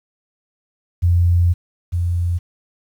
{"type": "tone pair in turn", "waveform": "sine", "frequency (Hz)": [87, 87], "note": ["F2", "F2"], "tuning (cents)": [-6, -6], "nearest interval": "unison", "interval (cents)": 0, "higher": "neither", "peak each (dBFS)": [-11, -16], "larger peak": "first", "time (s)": [[1.02, 1.54], [1.92, 2.39]], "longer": "first", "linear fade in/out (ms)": 20, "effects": ["8-bit"]}